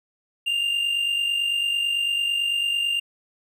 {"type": "tone pair together", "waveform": "triangle", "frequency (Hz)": [2794, 2843], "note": ["F7", "F7"], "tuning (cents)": [0, 30], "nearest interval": "unison", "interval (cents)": 30, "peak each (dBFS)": [-20, -29], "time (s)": [0.46, 3], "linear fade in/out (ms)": 10, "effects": []}